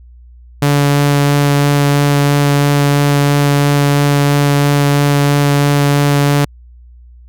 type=tone with vibrato; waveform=sawtooth; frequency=143.3 Hz; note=D3; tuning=42 cents flat; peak=-5 dBFS; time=0.62-6.45 s; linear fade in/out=5 ms; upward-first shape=sine; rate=3 Hz; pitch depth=8 cents each way; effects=added 60 Hz sine -36 dBFS peak until 7.28 s